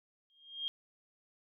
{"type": "tone with exponential growth", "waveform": "sine", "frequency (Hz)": 3224, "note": "G7", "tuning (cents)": 48, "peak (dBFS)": -31, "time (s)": [0.3, 0.68], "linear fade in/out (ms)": 0, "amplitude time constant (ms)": 82, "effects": []}